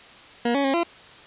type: tone with pitch steps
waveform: 20% pulse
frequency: 237.5 / 279.4 / 270.9 / 340.8 Hz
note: A#3 / C#4 / C#4 / F4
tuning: +33 / +14 / -40 / -42 cents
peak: -15 dBFS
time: 0.45-0.834 s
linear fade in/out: 5 ms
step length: 96 ms
effects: white hiss -46 dBFS RMS until 1.26 s + resampled to 8000 Hz